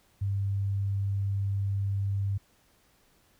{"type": "tone", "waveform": "sine", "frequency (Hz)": 99, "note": "G2", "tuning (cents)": 18, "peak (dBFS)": -26, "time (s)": [0.21, 2.38], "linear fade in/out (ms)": 10, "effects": ["pink hiss -65 dBFS RMS until 3.39 s"]}